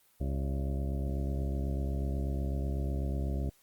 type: harmonic tone with a mistuned harmonic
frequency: 68.1 Hz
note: C#2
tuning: 30 cents flat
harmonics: 1 / 2 / 3 / 4 / 5 / 6 / 8 / 9 / 10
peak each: -31 / -37 / -41 / -43 / -45 / -47 / -49 / -50 / -51 dBFS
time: 0.2-3.5 s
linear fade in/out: 10 ms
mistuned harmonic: 9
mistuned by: -51 cents
effects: white hiss -66 dBFS RMS until 3.62 s + Opus 24 kbps

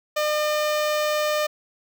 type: tone with notch filter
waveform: sawtooth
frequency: 604 Hz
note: D5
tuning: 48 cents sharp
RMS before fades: -23 dBFS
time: 0.16-1.47 s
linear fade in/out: 10 ms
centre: 10000 Hz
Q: 1.8
effects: none

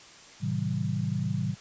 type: chord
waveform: sine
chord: A diminished seventh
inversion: none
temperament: just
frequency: 110 / 132 / 158.4 / 190.08 Hz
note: A2 / C3 / Eb3 / Gb3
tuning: 0 / +16 / +31 / +47 cents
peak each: -32 dBFS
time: 0.4-1.56 s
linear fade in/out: 50 ms
effects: white hiss -50 dBFS RMS until 1.6 s + resampled to 16000 Hz

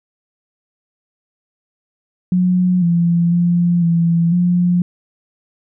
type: tone with pitch steps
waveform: sine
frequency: 181.3 / 170.8 / 173.6 / 168.3 / 176.9 Hz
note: F#3 / F3 / F3 / E3 / F3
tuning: -35 / -38 / -10 / +36 / +23 cents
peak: -11 dBFS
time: 2.32-4.82 s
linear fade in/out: 2 ms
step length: 500 ms
effects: none

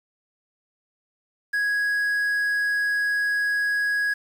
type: tone with quantisation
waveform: triangle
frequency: 1661.2 Hz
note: G#6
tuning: in tune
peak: -19 dBFS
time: 1.53-4.14 s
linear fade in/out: 10 ms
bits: 8
effects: none

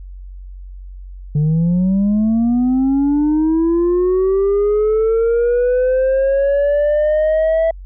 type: linear sweep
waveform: sine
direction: up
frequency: 145.6 to 658 Hz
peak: -9 dBFS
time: 1.35-7.71 s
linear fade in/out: 5 ms
effects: tanh soft clip ceiling -11 dBFS + added 46 Hz sine -30 dBFS peak until 7.85 s

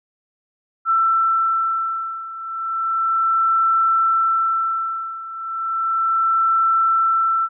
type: beating tone pair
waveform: sine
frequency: 1336 / 1336.34 Hz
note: E6 / E6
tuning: +23 / +23 cents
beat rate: 0.34 Hz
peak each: -18 / -21 dBFS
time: 0.85-7.49 s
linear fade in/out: 50 ms
effects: none

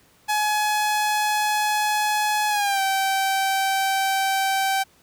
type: tone with pitch glide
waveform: sawtooth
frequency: 845 to 774.9 Hz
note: G#5 to G5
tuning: +30 to -20 cents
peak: -16 dBFS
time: 0.28-4.84 s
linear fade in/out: 20 ms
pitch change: -150 cents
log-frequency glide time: 2.49-2.81 s
effects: pink hiss -57 dBFS RMS until 5.02 s + high-pass 60 Hz 12 dB/octave

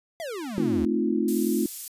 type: exponential sweep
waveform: square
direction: down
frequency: 698.5 to 70.2 Hz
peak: -32 dBFS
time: 0.2-0.85 s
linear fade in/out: 0 ms
type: chord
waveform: sine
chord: F dominant seventh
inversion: first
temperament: equal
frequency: 220 / 261.6 / 311.1 / 349.2 Hz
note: A3 / C4 / Eb4 / F4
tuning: 0 / 0 / 0 / 0 cents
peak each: -26 / -28 / -28 / -27 dBFS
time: 0.58-1.66 s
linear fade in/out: 0 ms
type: high-pass noise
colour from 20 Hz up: pink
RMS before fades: -36 dBFS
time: 1.28-1.88 s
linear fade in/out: 2 ms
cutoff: 8700 Hz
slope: 12 dB/octave
effects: resampled to 32000 Hz

